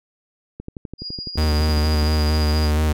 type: click train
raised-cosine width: 3 ms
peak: -19 dBFS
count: 18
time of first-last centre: 0.6-2.029 s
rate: 11.9 Hz
type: tone with tremolo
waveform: sine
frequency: 4861 Hz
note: D#8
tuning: 41 cents flat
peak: -26 dBFS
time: 0.98-2.72 s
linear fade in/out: 50 ms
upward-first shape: triangle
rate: 14 Hz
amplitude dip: 60%
type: tone with vibrato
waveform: 45% pulse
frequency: 76.4 Hz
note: D#2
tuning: 31 cents flat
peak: -16 dBFS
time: 1.37-2.93 s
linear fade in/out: 10 ms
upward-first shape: square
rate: 4.3 Hz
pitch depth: 23 cents each way
effects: none